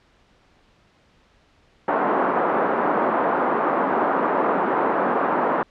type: band-pass noise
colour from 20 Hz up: white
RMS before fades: -21 dBFS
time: 1.88-5.63 s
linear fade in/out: 2 ms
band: 220 to 1200 Hz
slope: 24 dB/octave
effects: pink hiss -58 dBFS RMS until 5.7 s + low-pass 4000 Hz 12 dB/octave